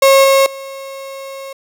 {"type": "tone with level steps", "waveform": "35% pulse", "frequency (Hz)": 543, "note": "C#5", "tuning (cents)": -36, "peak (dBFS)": [-4, -6, -25], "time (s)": [0.02, 1.53], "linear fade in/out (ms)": 5, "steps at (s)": [0.24, 0.46], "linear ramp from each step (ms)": 2, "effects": []}